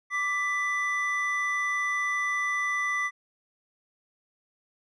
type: tone pair together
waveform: triangle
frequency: 1169 / 1988.3 Hz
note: D6 / B6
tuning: -8 / +11 cents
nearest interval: major sixth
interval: 919 cents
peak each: -29 / -25 dBFS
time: 0.1-3.11 s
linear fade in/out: 50 ms
effects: resampled to 22050 Hz